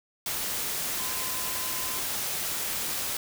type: tone in noise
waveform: sine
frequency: 1026 Hz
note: C6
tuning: 34 cents flat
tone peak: -41 dBFS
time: 0.99-2 s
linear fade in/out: 2 ms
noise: white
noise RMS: -31 dBFS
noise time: 0.26-3.17 s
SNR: -13 dB
effects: none